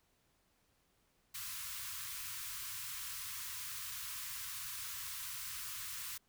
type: band-stop noise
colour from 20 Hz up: white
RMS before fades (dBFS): -44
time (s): 1.34-6.18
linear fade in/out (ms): 10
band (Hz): 140 to 980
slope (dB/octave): 96
effects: pink hiss -75 dBFS RMS until 6.28 s